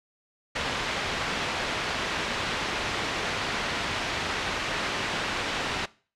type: low-pass noise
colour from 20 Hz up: white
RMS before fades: -30 dBFS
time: 0.55-5.86 s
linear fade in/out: 10 ms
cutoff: 2800 Hz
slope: 12 dB/octave
effects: noise-tail reverb RT60 0.4 s tail -21 dB re dry + low-pass 8000 Hz 12 dB/octave